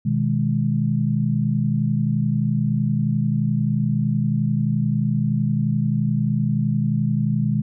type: chord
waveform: sine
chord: G# minor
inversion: first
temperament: just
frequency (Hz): 124.59 / 155.74 / 207.7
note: B2 / D#3 / G#3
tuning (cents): +16 / +2 / 0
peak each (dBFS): -22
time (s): 0.05-7.62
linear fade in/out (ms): 10
effects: none